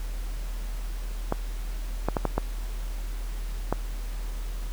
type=clicks; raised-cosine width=1 ms; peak=-10 dBFS; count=6; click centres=1.324 / 2.086 / 2.168 / 2.253 / 2.38 / 3.726 s; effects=added 40 Hz sine -29 dBFS peak until 4.72 s + pink hiss -46 dBFS RMS until 4.72 s